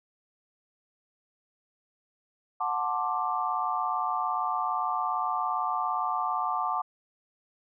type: chord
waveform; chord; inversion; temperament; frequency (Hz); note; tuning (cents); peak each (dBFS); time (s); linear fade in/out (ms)
sine; D dominant seventh; first; just; 734.2 / 881 / 1057.2 / 1174.7; F#5 / A5 / C6 / D6; -14 / +2 / +18 / 0; -32 / -32 / -34 / -30; 2.6-6.82; 10
effects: none